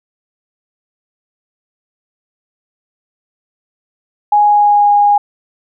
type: tone with pitch glide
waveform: sine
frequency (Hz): 830.6 to 820.6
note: G#5 to G#5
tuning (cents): 0 to -21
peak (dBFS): -6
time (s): 4.32-5.18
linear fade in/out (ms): 5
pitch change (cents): -21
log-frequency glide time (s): 4.45-4.92
effects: none